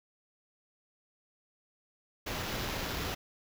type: noise with sample-and-hold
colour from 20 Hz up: pink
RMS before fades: -36 dBFS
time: 2.26-3.15 s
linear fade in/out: 10 ms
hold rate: 8820 Hz
effects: none